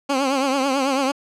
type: tone with vibrato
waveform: 15% pulse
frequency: 270.5 Hz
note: C#4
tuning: 42 cents flat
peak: -12 dBFS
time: 0.09-1.12 s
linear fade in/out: 10 ms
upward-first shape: triangle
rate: 9.1 Hz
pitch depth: 100 cents each way
effects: low-pass 8000 Hz 12 dB/octave

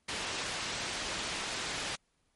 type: low-pass noise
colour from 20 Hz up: white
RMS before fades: -37 dBFS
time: 0.08-1.96 s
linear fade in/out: 10 ms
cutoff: 4500 Hz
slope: 12 dB/octave
effects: pink hiss -75 dBFS RMS until 2.35 s + MP3 48 kbps

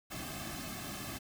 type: noise with comb filter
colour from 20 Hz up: pink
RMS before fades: -42 dBFS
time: 0.1-1.19 s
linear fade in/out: 20 ms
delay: 2.1 ms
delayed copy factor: -0.85
effects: none

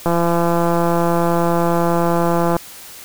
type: click train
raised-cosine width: 1 ms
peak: -4 dBFS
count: 427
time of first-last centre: 0.06-2.566 s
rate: 170 Hz
effects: white hiss -37 dBFS RMS until 3.04 s

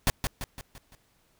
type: noise with echo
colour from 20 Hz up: pink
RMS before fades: -22 dBFS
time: 0.07-0.1 s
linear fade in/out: 0 ms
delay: 170 ms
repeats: 5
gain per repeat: -6 dB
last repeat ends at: 0.95 s
effects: pink hiss -67 dBFS RMS until 1.39 s

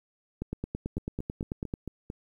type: two click trains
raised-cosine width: 3 ms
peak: -23 / -19 dBFS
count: 6 / 13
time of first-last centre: 0.98-2.101 / 0.42-1.739 s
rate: 4.46 / 9.1 Hz
effects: 10-bit

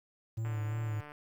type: tone with vibrato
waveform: triangle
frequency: 110 Hz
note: A2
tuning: in tune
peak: -30 dBFS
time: 0.37-1.01 s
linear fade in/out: 10 ms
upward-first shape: sine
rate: 2.9 Hz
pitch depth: 47 cents each way
type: click train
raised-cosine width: 0.5 ms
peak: -33 dBFS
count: 100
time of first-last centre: 0.45-1.119 s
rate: 148 Hz
effects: 10-bit

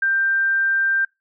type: tone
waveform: sine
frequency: 1575 Hz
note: G6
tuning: 8 cents sharp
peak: -16 dBFS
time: 0.02-1.05 s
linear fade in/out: 5 ms
effects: noise-tail reverb RT60 0.2 s tail -25 dB re dry

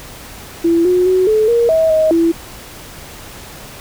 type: tone with pitch steps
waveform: sine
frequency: 335.8 / 361.7 / 371.4 / 432.9 / 469.3 / 644 / 630 / 332.8 Hz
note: E4 / F#4 / F#4 / A4 / A#4 / E5 / D#5 / E4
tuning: +32 / -39 / +7 / -28 / +12 / -41 / +21 / +17 cents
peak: -9 dBFS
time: 0.64-2.32 s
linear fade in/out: 10 ms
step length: 210 ms
effects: pink hiss -34 dBFS RMS until 3.8 s

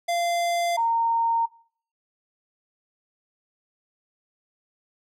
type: tone pair in turn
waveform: square / sine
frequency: 690 / 921 Hz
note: F5 / A#5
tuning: -21 / -21 cents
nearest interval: perfect fourth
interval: 500 cents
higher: second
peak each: -23 / -20 dBFS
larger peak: second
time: 0.08-0.77 / 0.77-1.46 s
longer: neither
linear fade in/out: 10 ms
effects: noise-tail reverb RT60 0.5 s tail -21 dB re dry + low-pass 12000 Hz 12 dB/octave

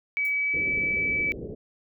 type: tone with pitch glide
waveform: sine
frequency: 2283 to 2299 Hz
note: D7 to D7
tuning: -50 to -37 cents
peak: -23 dBFS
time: 0.17-1.32 s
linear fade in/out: 0 ms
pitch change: +13 cents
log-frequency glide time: 0.37-0.67 s
type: noise with exponential decay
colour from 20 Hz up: violet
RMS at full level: -40 dBFS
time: 0.25-0.37 s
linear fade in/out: 1 ms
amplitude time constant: 24 ms
type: low-pass noise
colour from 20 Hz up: white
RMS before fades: -37 dBFS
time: 0.53-1.55 s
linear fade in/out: 10 ms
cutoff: 510 Hz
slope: 48 dB/octave
effects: none

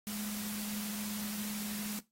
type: tone in noise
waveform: sine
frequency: 209 Hz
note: G#3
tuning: 11 cents sharp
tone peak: -38 dBFS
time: 0.07-1.99 s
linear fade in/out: 0 ms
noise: white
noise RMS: -42 dBFS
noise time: 0.07-1.99 s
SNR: +1 dB
effects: noise-tail reverb RT60 0.2 s tail -17 dB re dry + AAC 48 kbps

